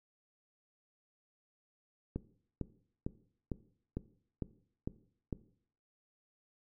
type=click train; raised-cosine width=3 ms; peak=-23 dBFS; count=8; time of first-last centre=2.16-5.327 s; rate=2.21 Hz; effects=noise-tail reverb RT60 0.6 s tail -17 dB re dry